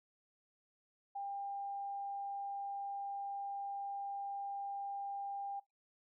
sine tone, 798 Hz, G5, 31 cents sharp, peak -39 dBFS, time 1.15-5.6 s, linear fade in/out 10 ms, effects noise-tail reverb RT60 0.2 s tail -23 dB re dry

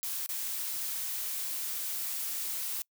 blue noise with dropouts, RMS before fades -35 dBFS, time 0.03-2.82 s, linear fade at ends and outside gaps 0 ms, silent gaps 0.262-0.291 s, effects noise-tail reverb RT60 0.1 s tail -25 dB re dry

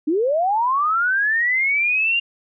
sine linear sweep, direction up, 284 to 2814 Hz, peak -16 dBFS, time 0.07-2.2 s, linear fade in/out 10 ms, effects none

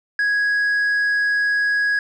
sine tone with tanh clipping, 1661.2 Hz, G#6, in tune, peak -17 dBFS, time 0.19-1.99 s, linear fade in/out 2 ms, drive 3 dB, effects none

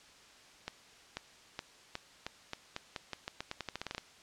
accelerating click train, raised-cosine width 0.2 ms, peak -20 dBFS, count 20, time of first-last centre 0.68-3.981 s, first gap 490 ms, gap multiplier 0.86, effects white hiss -58 dBFS RMS until 4.22 s + low-pass 6000 Hz 12 dB/octave

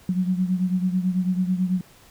sine beating tone pair, 181.7 / 190.8 Hz, F#3 / G3, -31 / -47 cents, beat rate 9.1 Hz, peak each -21 / -26 dBFS, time 0.09-1.81 s, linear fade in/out 2 ms, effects pink hiss -52 dBFS RMS until 2.1 s

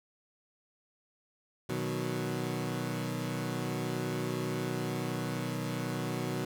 20% pulse chord, B major, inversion none, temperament equal, 123.47 / 155.56 / 185 Hz, B2 / D#3 / F#3, 0 / 0 / 0 cents, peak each -31 / -32 / -33 dBFS, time 1.69-6.45 s, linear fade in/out 5 ms, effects none

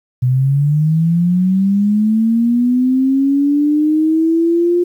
sine linear sweep, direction up, 123.47 to 353.8 Hz, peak -10 dBFS, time 0.22-4.84 s, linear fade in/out 10 ms, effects 8-bit

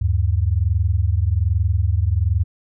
sine tone pair together, 77.3 / 98.52 Hz, D#2 / G2, -11 / +9 cents, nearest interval major third, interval 420 cents, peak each -18 dBFS, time 0.01-2.44 s, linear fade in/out 10 ms, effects none

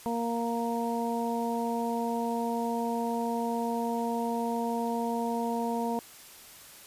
harmonic tone, 233.1 Hz, A#3, in tune, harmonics 1 / 2 / 3 / 4, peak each -31 / -34 / -35 / -34 dBFS, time 0.06-5.99 s, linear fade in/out 0 ms, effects white hiss -50 dBFS RMS until 6.86 s + resampled to 32000 Hz

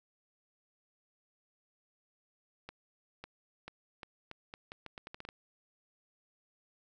accelerating click train, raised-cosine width 0.3 ms, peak -28 dBFS, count 14, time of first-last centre 2.69-5.289 s, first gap 550 ms, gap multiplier 0.8, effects none

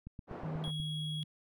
click train, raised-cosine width 5 ms, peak -32 dBFS, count 7, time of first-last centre 0.07-0.8 s, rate 8.22 Hz
pink band-pass noise, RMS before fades -45 dBFS, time 0.27-0.72 s, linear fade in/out 50 ms, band 210 to 900 Hz, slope 12 dB/octave
sine tone with pitch glide, 157.3 to 153.26 Hz, D#3 to D#3, +19 to -26 cents, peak -36 dBFS, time 0.44-1.24 s, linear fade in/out 10 ms, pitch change -45 cents, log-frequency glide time 0.64-0.72 s
triangle tone, 3322 Hz, G#7, in tune, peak -38 dBFS, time 0.64-1.23 s, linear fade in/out 0 ms
effects none

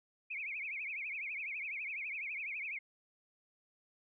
sine tone with vibrato, 2349 Hz, D7, in tune, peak -38 dBFS, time 0.3-2.79 s, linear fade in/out 10 ms, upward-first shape triangle, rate 12 Hz, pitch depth 210 cents each way, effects none

